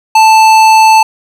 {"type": "tone with tanh clipping", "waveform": "sine", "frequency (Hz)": 880, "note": "A5", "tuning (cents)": 0, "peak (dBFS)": -4, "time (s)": [0.15, 1.03], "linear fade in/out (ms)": 5, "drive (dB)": 18, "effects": []}